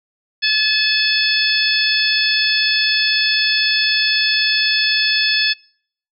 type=harmonic tone with a mistuned harmonic; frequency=862 Hz; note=A5; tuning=36 cents flat; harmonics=2 / 3 / 4 / 5 / 6; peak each=-20 / -20 / -20 / -20 / -20 dBFS; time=0.42-5.54 s; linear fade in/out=20 ms; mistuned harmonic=5; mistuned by=+39 cents; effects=noise-tail reverb RT60 0.6 s tail -26 dB re dry